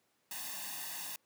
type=noise with comb filter; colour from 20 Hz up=white; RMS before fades=-42 dBFS; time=0.31-1.16 s; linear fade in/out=2 ms; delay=1.1 ms; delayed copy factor=+1; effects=pink hiss -75 dBFS RMS until 1.25 s + high-pass 200 Hz 12 dB/octave